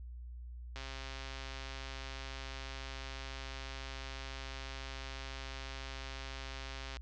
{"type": "click train", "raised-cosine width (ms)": 0.2, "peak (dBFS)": -27, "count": 833, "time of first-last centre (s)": [0.76, 6.969], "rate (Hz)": 134, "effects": ["added 60 Hz sine -44 dBFS peak until 7.01 s", "low-pass 6000 Hz 12 dB/octave"]}